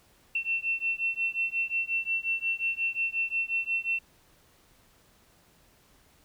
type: beating tone pair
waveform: sine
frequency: 2697 / 2702.6 Hz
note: E7 / E7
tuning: +39 / +43 cents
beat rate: 5.6 Hz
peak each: -30 dBFS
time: 0.35-3.99 s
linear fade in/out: 5 ms
effects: pink hiss -62 dBFS RMS until 6.24 s